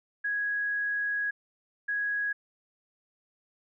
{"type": "tone pair in turn", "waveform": "sine", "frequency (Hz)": [1661.2, 1661.2], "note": ["G#6", "G#6"], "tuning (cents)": [0, 0], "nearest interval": "unison", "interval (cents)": 0, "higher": "neither", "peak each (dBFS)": -27, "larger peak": "neither", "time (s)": [[0.24, 1.31], [1.88, 2.33]], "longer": "first", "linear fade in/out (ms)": 10, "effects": []}